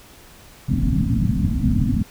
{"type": "low-pass noise", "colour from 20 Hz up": "white", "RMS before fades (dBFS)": -19, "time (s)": [0.68, 2.03], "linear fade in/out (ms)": 10, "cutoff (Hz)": 270, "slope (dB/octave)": 96, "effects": ["pink hiss -46 dBFS RMS until 2.1 s"]}